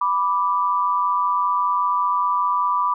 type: tone pair together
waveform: sine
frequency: 987.8 / 1172.9 Hz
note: B5 / D6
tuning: 0 / -3 cents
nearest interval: minor third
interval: 297 cents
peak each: -20 dBFS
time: 0.01-2.94 s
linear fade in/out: 5 ms
effects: none